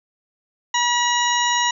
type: harmonic tone with a mistuned harmonic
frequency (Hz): 964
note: B5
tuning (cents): -42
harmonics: 1 / 2 / 3 / 4 / 6 / 7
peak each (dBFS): -20 / -23 / -25 / -26 / -28 / -28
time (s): 0.74-1.71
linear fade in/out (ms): 5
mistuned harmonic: 6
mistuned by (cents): -24
effects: none